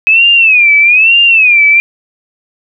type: tone with vibrato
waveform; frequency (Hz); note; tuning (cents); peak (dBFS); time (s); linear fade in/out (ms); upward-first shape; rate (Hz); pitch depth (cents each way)
sine; 2538; D#7; +34; -3; 0.07-1.8; 0; sine; 1.1; 170
effects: none